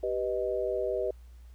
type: chord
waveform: sine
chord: G augmented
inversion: none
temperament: equal with one note detuned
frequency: 389.5 / 493.9 / 622.3 Hz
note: G4 / B4 / D#5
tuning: -11 / 0 / 0 cents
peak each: -32 dBFS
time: 0.03-1.11 s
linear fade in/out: 5 ms
effects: added 60 Hz sine -47 dBFS peak until 1.54 s + pink hiss -67 dBFS RMS until 1.54 s

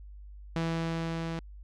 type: tone with level ramp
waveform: sawtooth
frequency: 164.81 Hz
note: E3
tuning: in tune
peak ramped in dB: -24 to -29 dBFS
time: 0.56-1.39 s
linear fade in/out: 0 ms
effects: added 50 Hz sine -44 dBFS peak until 1.63 s + low-pass 5000 Hz 12 dB/octave

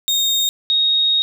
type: tone pair in turn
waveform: 35% pulse / sine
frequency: 3703 / 3746 Hz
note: A#7 / A#7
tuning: -12 / +8 cents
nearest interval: unison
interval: 20 cents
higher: second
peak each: -13 / -13 dBFS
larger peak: neither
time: 0.08-0.49 / 0.7-1.22 s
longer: second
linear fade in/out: 0 ms
effects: none

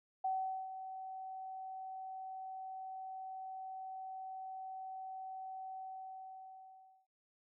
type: tone with ADSR envelope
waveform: sine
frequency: 759 Hz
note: F#5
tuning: 44 cents sharp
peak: -32 dBFS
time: 0.24-7.07 s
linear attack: 8 ms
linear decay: 430 ms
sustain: -11 dB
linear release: 1300 ms
effects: none

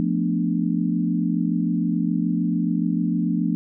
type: chord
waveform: sine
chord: B half-diminished seventh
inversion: second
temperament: equal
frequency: 174.61 / 220 / 246.9 / 293.7 Hz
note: F3 / A3 / B3 / D4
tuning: 0 / 0 / 0 / 0 cents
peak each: -23 / -25 / -26 / -26 dBFS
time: 0-3.55 s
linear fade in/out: 0 ms
effects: none

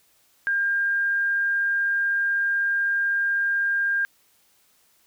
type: tone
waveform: sine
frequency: 1604 Hz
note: G6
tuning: 39 cents sharp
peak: -20 dBFS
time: 0.47-4.05 s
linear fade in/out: 0 ms
effects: white hiss -62 dBFS RMS until 5.06 s

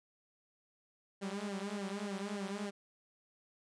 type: tone with flanger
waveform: sawtooth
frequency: 200.5 Hz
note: G3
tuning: 39 cents sharp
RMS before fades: -40 dBFS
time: 1.21-2.71 s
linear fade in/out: 20 ms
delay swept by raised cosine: 0.79 to 6.59 ms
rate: 3.4 Hz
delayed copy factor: -1
effects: resampled to 22050 Hz

